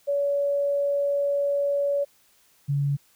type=tone pair in turn; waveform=sine; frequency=567 / 141.75 Hz; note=C#5 / C#3; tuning=+39 / +39 cents; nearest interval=2 octaves; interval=2400 cents; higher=first; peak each=-21 dBFS; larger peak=neither; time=0.07-2.05 / 2.68-2.97 s; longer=first; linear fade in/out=20 ms; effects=white hiss -61 dBFS RMS until 3.15 s